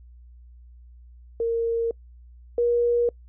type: tone pair in turn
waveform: sine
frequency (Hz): 461.7 / 476.9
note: A#4 / A#4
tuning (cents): -17 / +39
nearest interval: minor second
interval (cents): 56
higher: second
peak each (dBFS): -21 / -18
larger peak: second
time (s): 1.4-1.91 / 2.58-3.09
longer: neither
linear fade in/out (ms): 2
effects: noise-tail reverb RT60 0.1 s tail -26 dB re dry + added 60 Hz sine -45 dBFS peak until 3.28 s